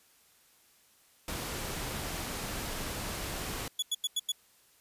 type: noise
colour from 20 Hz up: pink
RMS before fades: -37 dBFS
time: 1.28-3.68 s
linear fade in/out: 2 ms
type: tone bursts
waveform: sawtooth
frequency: 3400 Hz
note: G#7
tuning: 40 cents sharp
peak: -25 dBFS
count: 5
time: 3.79-4.32 s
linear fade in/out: 5 ms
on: 34 ms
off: 90 ms
effects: white hiss -64 dBFS RMS until 4.8 s + resampled to 32000 Hz